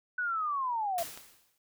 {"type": "linear sweep", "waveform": "sine", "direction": "down", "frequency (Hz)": [1498, 657], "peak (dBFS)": -29, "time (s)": [0.18, 1.03], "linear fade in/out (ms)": 5}
{"type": "noise with exponential decay", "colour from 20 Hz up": "white", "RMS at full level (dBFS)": -37, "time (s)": [0.98, 1.58], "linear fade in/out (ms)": 2, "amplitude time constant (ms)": 130}
{"type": "click", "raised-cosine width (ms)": 0.2, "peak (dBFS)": -27, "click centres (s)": 1.175}
{"effects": []}